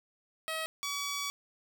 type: tone pair in turn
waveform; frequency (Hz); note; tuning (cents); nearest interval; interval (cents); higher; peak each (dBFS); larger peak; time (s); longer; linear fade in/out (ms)
10% pulse; 639 / 1138.6; D#5 / C#6; +46 / +46; minor seventh; 1000; second; -25; neither; 0.48-0.66 / 0.83-1.3; second; 0
effects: 11-bit